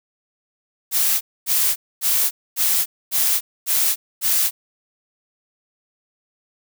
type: noise bursts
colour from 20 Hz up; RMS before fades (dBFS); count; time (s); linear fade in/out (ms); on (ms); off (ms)
blue; -18; 7; 0.91-4.51; 50; 300; 250
effects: none